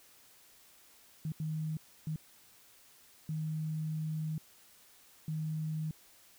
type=tone bursts at uneven times; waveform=sine; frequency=156.4 Hz; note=D#3; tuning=9 cents sharp; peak=-33 dBFS; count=5; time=1.25-1.32 / 1.4-1.77 / 2.07-2.16 / 3.29-4.38 / 5.28-5.91 s; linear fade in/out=2 ms; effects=white hiss -61 dBFS RMS until 6.38 s